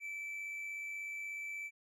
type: tone with amplitude modulation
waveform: triangle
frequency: 2319 Hz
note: D7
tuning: 22 cents flat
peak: -37 dBFS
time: 0-1.71 s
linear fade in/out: 50 ms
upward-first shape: sine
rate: 96.5 Hz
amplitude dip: 30%
effects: none